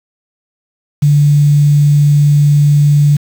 sine tone with quantisation, 145.9 Hz, D3, 11 cents flat, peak -5 dBFS, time 1.02-3.17 s, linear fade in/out 10 ms, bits 5, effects none

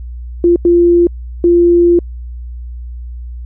sine tone bursts at uneven times, 345.9 Hz, F4, 17 cents flat, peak -5 dBFS, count 3, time 0.44-0.56 / 0.65-1.07 / 1.44-1.99 s, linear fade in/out 2 ms, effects added 60 Hz sine -23 dBFS peak until 3.45 s

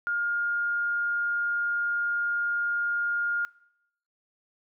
sine tone, 1415 Hz, F6, 22 cents sharp, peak -25 dBFS, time 0.07-3.45 s, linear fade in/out 0 ms, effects noise-tail reverb RT60 0.8 s tail -23 dB re dry

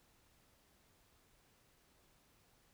silence, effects pink hiss -71 dBFS RMS until 2.73 s

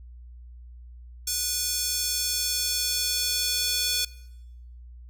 square tone with high-pass filter sweep, 490.2 Hz, B4, 13 cents flat, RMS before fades -27 dBFS, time 1.27-4.05 s, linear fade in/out 5 ms, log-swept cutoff 6000 to 4000 Hz, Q 1.5, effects noise-tail reverb RT60 0.9 s tail -21 dB re dry + added 60 Hz sine -42 dBFS peak until 5.09 s

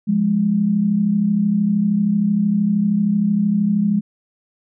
sine tone pair together, 174.61 / 207.6 Hz, F3 / G#3, 0 / 0 cents, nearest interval minor third, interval 300 cents, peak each -21 / -15 dBFS, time 0.07-4.01 s, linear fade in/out 20 ms, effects none

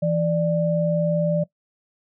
sine tone pair together, 165.9 / 591.2 Hz, E3 / D5, +11 / +11 cents, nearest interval octave + minor seventh, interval 2200 cents, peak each -21 dBFS, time 0.02-1.44 s, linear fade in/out 10 ms, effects noise-tail reverb RT60 0.1 s tail -19 dB re dry

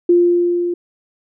sine tone with level ramp, 349.2 Hz, F4, in tune, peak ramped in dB -7 to -17 dBFS, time 0.09-0.74 s, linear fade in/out 5 ms, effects none

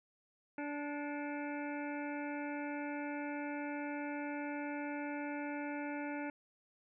harmonic tone with a mistuned harmonic, 290.8 Hz, D4, 17 cents flat, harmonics 1 / 2 / 3 / 5 / 6 / 7 / 8 / 9, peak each -40 / -46 / -46 / -48 / -53 / -53 / -53 / -56 dBFS, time 0.58-6.3 s, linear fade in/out 2 ms, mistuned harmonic 7, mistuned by +80 cents, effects none

